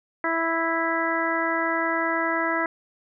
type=harmonic tone; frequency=329.6 Hz; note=E4; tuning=in tune; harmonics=1 / 2 / 3 / 4 / 5 / 6; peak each=-29 / -29 / -29 / -29 / -29 / -29 dBFS; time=0.24-2.66 s; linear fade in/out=2 ms; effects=none